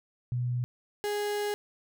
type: tone pair in turn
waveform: sine / 35% pulse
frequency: 123 / 413.7 Hz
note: B2 / G#4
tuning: -7 / -7 cents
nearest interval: octave + major sixth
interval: 2100 cents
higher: second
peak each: -27 dBFS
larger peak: neither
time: 0.32-0.64 / 1.04-1.54 s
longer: second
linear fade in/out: 0 ms
effects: none